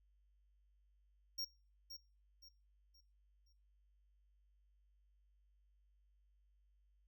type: tone with echo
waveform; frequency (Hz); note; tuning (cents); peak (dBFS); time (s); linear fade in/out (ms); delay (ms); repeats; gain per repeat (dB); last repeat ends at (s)
square; 5570; F8; -5; -40; 1.38-1.45; 10; 520; 4; -9; 3.53
effects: noise-tail reverb RT60 0.4 s tail -24 dB re dry + added 50 Hz sine -70 dBFS peak until 7.07 s